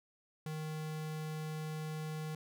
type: tone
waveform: square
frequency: 155.56 Hz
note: D#3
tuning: in tune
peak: -39 dBFS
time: 0.46-2.35 s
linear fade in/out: 2 ms
effects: none